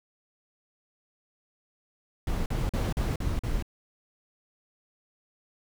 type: noise bursts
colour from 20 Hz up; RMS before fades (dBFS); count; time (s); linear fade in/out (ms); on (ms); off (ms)
brown; -28; 6; 2.27-3.625; 2; 190; 43
effects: none